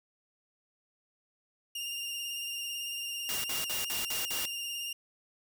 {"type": "tone with vibrato", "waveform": "sawtooth", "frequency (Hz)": 2809, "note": "F7", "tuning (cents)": 9, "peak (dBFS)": -32, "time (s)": [1.75, 4.93], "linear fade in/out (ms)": 5, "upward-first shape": "sine", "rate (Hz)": 18, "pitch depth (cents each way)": 27}
{"type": "noise bursts", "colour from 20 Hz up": "white", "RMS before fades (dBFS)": -35, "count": 6, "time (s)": [3.29, 4.455], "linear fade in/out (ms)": 0, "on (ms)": 150, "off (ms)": 53}
{"effects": []}